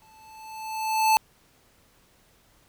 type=tone with exponential growth; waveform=square; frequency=876 Hz; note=A5; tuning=8 cents flat; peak=-16 dBFS; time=0.02-1.17 s; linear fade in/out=0 ms; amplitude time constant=250 ms; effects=pink hiss -61 dBFS RMS until 2.68 s